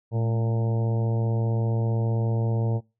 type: harmonic tone with a mistuned harmonic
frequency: 114.4 Hz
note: A#2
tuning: 32 cents flat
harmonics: 1 / 2 / 3 / 4 / 5 / 6 / 7 / 8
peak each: -22 / -34 / -37 / -34 / -38 / -42 / -44 / -44 dBFS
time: 0.11-2.81 s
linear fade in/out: 50 ms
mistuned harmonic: 2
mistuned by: -71 cents
effects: noise-tail reverb RT60 0.3 s tail -25 dB re dry